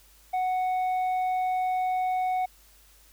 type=tone with tanh clipping; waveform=triangle; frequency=740 Hz; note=F#5; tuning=in tune; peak=-25 dBFS; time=0.33-2.46 s; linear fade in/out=10 ms; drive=9 dB; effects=added 50 Hz sine -58 dBFS peak until 3.12 s + white hiss -58 dBFS RMS until 3.12 s